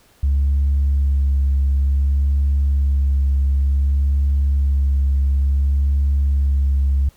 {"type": "tone with vibrato", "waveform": "sine", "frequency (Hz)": 69.3, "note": "C#2", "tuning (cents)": 0, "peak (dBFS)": -12, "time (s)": [0.23, 7.09], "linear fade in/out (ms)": 5, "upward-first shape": "sine", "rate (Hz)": 0.56, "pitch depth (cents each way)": 18, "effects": ["tanh soft clip ceiling -11 dBFS", "pink hiss -54 dBFS RMS until 7.16 s"]}